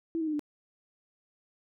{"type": "tone with pitch steps", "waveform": "sine", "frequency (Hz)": [329.6, 317.8, 306.5, 295.5], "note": ["E4", "D#4", "D#4", "D4"], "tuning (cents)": [0, 37, -26, 11], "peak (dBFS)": -28, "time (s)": [0.15, 0.394], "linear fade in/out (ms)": 0, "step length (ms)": 61, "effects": []}